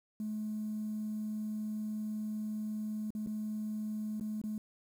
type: tone with dropouts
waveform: triangle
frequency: 214.2 Hz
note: A3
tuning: 46 cents flat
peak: -31 dBFS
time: 0.2-4.58 s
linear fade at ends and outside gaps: 2 ms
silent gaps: 3.105-3.15 / 3.263-3.271 / 4.198-4.209 / 4.416-4.438 s
effects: tanh soft clip ceiling -32 dBFS + 10-bit